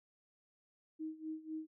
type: tone with tremolo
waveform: sine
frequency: 314.9 Hz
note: D#4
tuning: 21 cents sharp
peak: -38 dBFS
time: 0.99-1.67 s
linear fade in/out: 20 ms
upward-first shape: sine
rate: 4 Hz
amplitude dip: 85%
effects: none